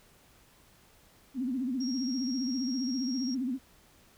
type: tone with vibrato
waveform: sine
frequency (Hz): 255.7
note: C4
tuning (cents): -40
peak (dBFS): -29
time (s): 1.34-3.59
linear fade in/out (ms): 50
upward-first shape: sine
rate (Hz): 15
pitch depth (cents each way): 130
type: tone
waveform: sine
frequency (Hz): 5588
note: F8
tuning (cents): 0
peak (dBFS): -38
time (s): 1.8-3.35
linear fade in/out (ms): 10
effects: pink hiss -61 dBFS RMS until 4.17 s